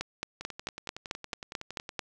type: two click trains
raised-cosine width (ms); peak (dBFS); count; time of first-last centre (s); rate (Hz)
0.2; -15 / -22; 10 / 17; 0.01-1.992 / 0.41-1.891; 4.54 / 10.8
effects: none